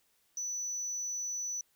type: tone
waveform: sine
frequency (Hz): 5960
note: F#8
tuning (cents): +12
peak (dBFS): -32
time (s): 0.37-1.61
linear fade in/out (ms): 2
effects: tanh soft clip ceiling -32 dBFS + white hiss -72 dBFS RMS until 1.75 s